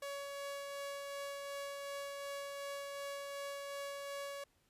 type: tone with tremolo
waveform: sawtooth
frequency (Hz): 562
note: C#5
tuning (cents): +24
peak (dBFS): -37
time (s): 0.02-4.44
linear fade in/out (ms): 5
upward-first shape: sine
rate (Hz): 2.7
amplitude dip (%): 25
effects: pink hiss -75 dBFS RMS until 4.69 s + resampled to 32000 Hz